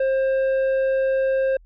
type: tone with tanh clipping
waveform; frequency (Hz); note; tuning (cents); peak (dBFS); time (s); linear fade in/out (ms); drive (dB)
sine; 532; C5; +29; -19; 0-1.57; 5; 7
effects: added 41 Hz sine -47 dBFS peak until 1.65 s